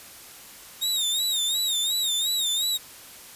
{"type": "tone with vibrato", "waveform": "sawtooth", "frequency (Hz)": 3727, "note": "A#7", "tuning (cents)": -1, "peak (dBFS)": -20, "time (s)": [0.81, 2.78], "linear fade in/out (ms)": 20, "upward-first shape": "sine", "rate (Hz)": 2.8, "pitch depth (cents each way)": 100, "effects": ["white hiss -45 dBFS RMS until 3.35 s", "resampled to 32000 Hz"]}